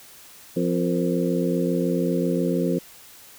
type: harmonic tone with a mistuned harmonic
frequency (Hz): 87.31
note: F2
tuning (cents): 0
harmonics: 2 / 3 / 4 / 5 / 6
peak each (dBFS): -24 / -26 / -27 / -28 / -29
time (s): 0.56-2.79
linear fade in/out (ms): 10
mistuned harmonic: 5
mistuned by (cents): +84
effects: white hiss -47 dBFS RMS until 3.38 s